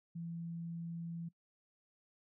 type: tone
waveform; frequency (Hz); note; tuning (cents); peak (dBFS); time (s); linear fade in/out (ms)
sine; 168; E3; +33; -40; 0.15-1.29; 10
effects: noise-tail reverb RT60 0.1 s tail -20 dB re dry